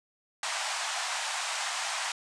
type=band-pass noise; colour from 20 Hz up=pink; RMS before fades=-33 dBFS; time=0.43-2.12 s; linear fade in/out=2 ms; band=690 to 9000 Hz; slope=48 dB/octave; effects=none